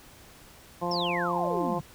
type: harmonic tone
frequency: 174.61 Hz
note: F3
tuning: in tune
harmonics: 1 / 2 / 3 / 4 / 5 / 6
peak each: -34 / -34 / -34 / -34 / -34 / -34 dBFS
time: 0.81-1.8 s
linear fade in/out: 20 ms
type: exponential sweep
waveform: sine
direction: down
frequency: 5588 to 146.83 Hz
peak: -30 dBFS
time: 0.91-1.81 s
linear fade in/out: 5 ms
effects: pink hiss -52 dBFS RMS until 1.94 s